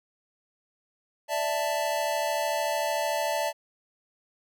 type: chord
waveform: square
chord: D suspended second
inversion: none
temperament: just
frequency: 587.3 / 660.7 / 881 Hz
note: D5 / E5 / A5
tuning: 0 / +4 / +2 cents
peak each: -31 dBFS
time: 1.28-3.53 s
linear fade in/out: 50 ms
effects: none